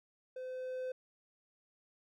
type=tone with level ramp; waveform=triangle; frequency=512 Hz; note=C5; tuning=38 cents flat; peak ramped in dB=-39 to -34 dBFS; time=0.36-0.92 s; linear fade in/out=5 ms; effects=none